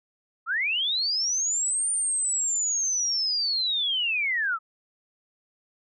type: linear two-way sweep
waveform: sine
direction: up then down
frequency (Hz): 1244.5 to 9080 to 1244.5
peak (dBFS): -23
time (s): 0.46-4.59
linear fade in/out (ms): 50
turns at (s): 1.9
effects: none